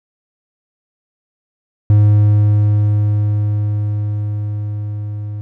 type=tone with level ramp; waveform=triangle; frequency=104.4 Hz; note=G#2; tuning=10 cents sharp; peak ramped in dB=-4 to -20 dBFS; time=1.9-5.41 s; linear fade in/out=0 ms; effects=none